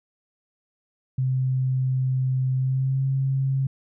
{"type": "tone with pitch glide", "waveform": "sine", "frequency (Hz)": [130, 134.51], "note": ["C3", "C3"], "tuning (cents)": [-11, 48], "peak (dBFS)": -20, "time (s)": [1.18, 3.67], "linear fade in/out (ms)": 5, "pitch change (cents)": 59, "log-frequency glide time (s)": [2.56, 3.04], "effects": []}